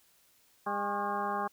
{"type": "harmonic tone with a mistuned harmonic", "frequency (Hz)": 202.8, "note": "G#3", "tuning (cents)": -41, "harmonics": [1, 2, 3, 4, 5, 6, 7, 8], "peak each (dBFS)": [-41, -40, -42, -34, -36, -39, -45, -44], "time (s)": [0.66, 1.48], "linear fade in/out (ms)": 10, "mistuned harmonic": 5, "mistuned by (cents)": 110, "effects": ["white hiss -66 dBFS RMS until 1.52 s"]}